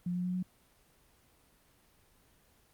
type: tone with pitch steps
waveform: sine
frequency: 176.9 / 178.85 / 180.83 / 182.82 Hz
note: F3 / F3 / F#3 / F#3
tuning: +23 / +41 / -39 / -20 cents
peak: -31 dBFS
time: 0.06-0.428 s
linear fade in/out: 5 ms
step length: 92 ms
effects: pink hiss -66 dBFS RMS until 2.73 s + Opus 24 kbps